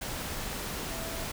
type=tone in noise; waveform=sine; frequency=659.3 Hz; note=E5; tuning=in tune; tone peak=-42 dBFS; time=0.9-1.25 s; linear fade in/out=10 ms; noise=pink; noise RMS=-36 dBFS; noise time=0.01-1.32 s; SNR=-9 dB; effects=none